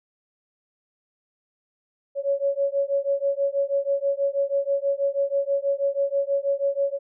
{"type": "beating tone pair", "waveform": "sine", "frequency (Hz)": [554.4, 560.6], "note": ["C#5", "C#5"], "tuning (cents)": [0, 19], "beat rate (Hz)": 6.2, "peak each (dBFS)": -24, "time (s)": [2.15, 6.99], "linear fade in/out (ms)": 50, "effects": []}